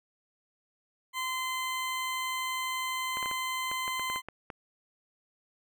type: tone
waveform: 20% pulse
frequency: 1032 Hz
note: C6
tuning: 24 cents flat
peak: -26 dBFS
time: 1.13-4.22 s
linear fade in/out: 50 ms
type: clicks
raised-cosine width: 0.5 ms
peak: -24 dBFS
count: 11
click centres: 3.171 / 3.228 / 3.259 / 3.313 / 3.715 / 3.879 / 3.996 / 4.1 / 4.16 / 4.286 / 4.502 s
effects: none